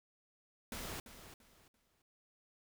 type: noise with echo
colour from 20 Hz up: pink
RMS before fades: -44 dBFS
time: 0.72-1 s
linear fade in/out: 2 ms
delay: 340 ms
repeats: 3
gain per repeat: -11 dB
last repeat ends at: 2.02 s
effects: none